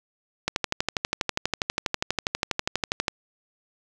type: click train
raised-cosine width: 0.2 ms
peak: -6 dBFS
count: 33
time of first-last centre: 0.48-3.082 s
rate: 12.3 Hz
effects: none